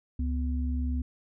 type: tone pair together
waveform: sine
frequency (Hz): 69.79 / 248.7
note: C#2 / B3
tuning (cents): +12 / +12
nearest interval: octave + minor seventh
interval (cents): 2200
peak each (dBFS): -27 / -34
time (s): 0.19-1.02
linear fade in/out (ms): 5
effects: none